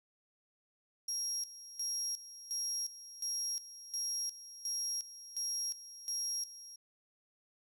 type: tone with tremolo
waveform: 35% pulse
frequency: 5610 Hz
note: F8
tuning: 7 cents sharp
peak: -32 dBFS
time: 1.08-6.76 s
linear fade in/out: 5 ms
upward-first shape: square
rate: 1.4 Hz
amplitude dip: 80%
effects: none